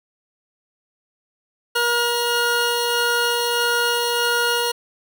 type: tone pair together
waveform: 20% pulse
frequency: 476.1 / 1426.7 Hz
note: A#4 / F6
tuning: +37 / +37 cents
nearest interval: octave + perfect fifth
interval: 1900 cents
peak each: -16 dBFS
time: 1.75-4.72 s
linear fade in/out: 10 ms
effects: none